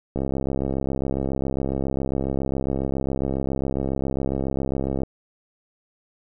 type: click train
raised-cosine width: 2 ms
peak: -12 dBFS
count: 329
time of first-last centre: 0.16-5.034 s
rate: 67.3 Hz
effects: none